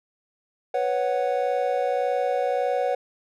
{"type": "chord", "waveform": "triangle", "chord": "B suspended second", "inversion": "none", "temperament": "just", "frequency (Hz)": [493.9, 555.6, 740.8], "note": ["B4", "C#5", "F#5"], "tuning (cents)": [0, 4, 2], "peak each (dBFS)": -24, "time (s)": [0.74, 2.95], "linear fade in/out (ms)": 5, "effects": []}